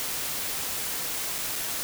white noise with dropouts, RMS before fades -31 dBFS, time 0-1.83 s, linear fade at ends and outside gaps 0 ms, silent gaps 1.383-1.387 / 1.556-1.56 s, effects none

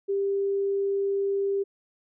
sine tone, 396 Hz, G4, 18 cents sharp, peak -23 dBFS, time 0.08-1.64 s, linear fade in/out 20 ms, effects none

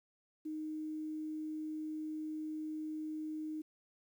sine tone with quantisation, 310 Hz, D#4, 6 cents flat, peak -38 dBFS, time 0.45-3.62 s, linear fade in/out 10 ms, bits 11, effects none

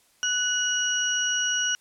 sine tone cluster, 1486 / 2912 / 5780 Hz, F#6 / F#7 / F#8, +7 / -28 / -41 cents, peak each -27 dBFS, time 0.23-1.75 s, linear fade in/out 0 ms, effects white hiss -62 dBFS RMS until 1.8 s + low-pass 12000 Hz 12 dB/octave

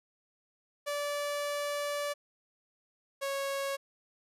sawtooth tone pair in turn, 580 / 551.4 Hz, D5 / C#5, -22 / -9 cents, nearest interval minor second, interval 87 cents, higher first, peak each -28 dBFS, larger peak neither, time 0.86-2.14 / 3.21-3.77 s, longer first, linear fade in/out 20 ms, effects resampled to 32000 Hz

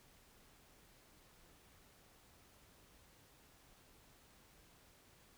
silence, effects pink hiss -66 dBFS RMS until 5.37 s

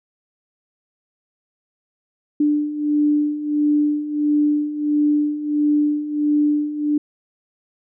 sine beating tone pair, 295.3 / 296.8 Hz, D4 / D4, +10 / +18 cents, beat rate 1.5 Hz, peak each -22 / -17 dBFS, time 2.4-6.98 s, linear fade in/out 5 ms, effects none

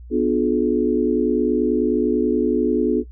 sine chord, B diminished seventh, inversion none, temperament just, 246.9 / 296.3 / 355.6 / 426.7 Hz, B3 / D4 / F4 / Ab4, 0 / +15 / +31 / +47 cents, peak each -21 dBFS, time 0.1-3.04 s, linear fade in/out 50 ms, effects noise-tail reverb RT60 0.1 s tail -17 dB re dry + added 60 Hz sine -36 dBFS peak until 3.11 s

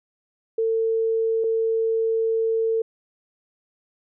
sine tone pair in turn, 450 / 450 Hz, A4 / A4, +39 / +39 cents, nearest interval unison, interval 0 cents, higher neither, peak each -19 dBFS, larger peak neither, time 0.58-1.44 / 1.44-2.82 s, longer second, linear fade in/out 5 ms, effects none

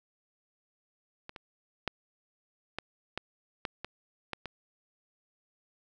clicks, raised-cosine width 0.3 ms, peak -26 / -27 / -14 / -18 / -17 / -16 / -21 / -18 / -22 dBFS, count 9, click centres 1.294 / 1.362 / 1.877 / 2.786 / 3.176 / 3.652 / 3.846 / 4.333 / 4.457 s, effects none

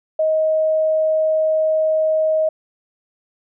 sine tone, 629 Hz, D#5, 19 cents sharp, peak -14 dBFS, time 0.19-2.49 s, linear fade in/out 5 ms, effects none

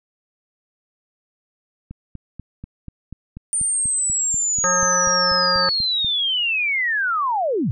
click train, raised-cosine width 5 ms, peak -21 dBFS, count 18, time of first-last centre 1.91-6.046 s, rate 4.11 Hz
sine linear sweep, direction down, 9080 to 92.5 Hz, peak -18 dBFS, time 3.53-7.71 s, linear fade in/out 0 ms
harmonic tone, 180 Hz, F#3, 47 cents flat, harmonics 1 / 3 / 5 / 7 / 9 / 10, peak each -31 / -24 / -29 / -21 / -25 / -33 dBFS, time 4.64-5.69 s, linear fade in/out 0 ms
effects none

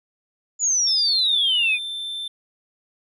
sine exponential sweep, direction down, 7040 to 2400 Hz, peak -17 dBFS, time 0.59-1.79 s, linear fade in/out 50 ms
triangle tone with pitch glide, 3595 to 3554 Hz, A7 to A7, +36 to +17 cents, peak -26 dBFS, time 0.87-2.28 s, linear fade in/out 5 ms, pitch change -19 cents, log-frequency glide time 1.36-1.92 s
effects none

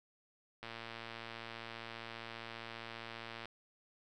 click train, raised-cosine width 0.3 ms, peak -29 dBFS, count 326, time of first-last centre 0.63-3.456 s, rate 115 Hz, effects none

